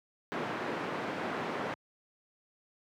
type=band-pass noise; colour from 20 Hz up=pink; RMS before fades=-36 dBFS; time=0.32-1.74 s; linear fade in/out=0 ms; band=220 to 1800 Hz; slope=12 dB/octave; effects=high-pass 100 Hz 12 dB/octave